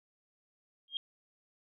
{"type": "tone with exponential growth", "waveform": "sine", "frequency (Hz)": 3223, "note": "G7", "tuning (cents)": 47, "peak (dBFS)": -28, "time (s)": [0.88, 0.97], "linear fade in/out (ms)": 1, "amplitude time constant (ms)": 19, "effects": []}